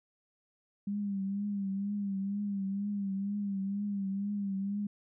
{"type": "tone with vibrato", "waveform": "sine", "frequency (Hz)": 199.4, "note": "G3", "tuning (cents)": 30, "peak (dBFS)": -31, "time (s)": [0.87, 4.87], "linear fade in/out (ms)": 5, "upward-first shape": "triangle", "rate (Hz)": 2.1, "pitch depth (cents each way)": 65, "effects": []}